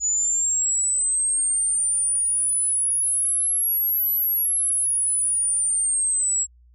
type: linear two-way sweep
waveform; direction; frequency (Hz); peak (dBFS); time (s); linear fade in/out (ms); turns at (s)
sine; up then down; 6880 to 11840 to 7620; -19; 0-6.47; 50; 4.13
effects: added 60 Hz sine -50 dBFS peak until 6.74 s